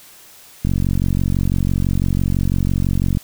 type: click train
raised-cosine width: 5 ms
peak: -6 dBFS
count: 117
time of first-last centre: 0.65-3.172 s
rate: 46 Hz
effects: white hiss -44 dBFS RMS until 3.23 s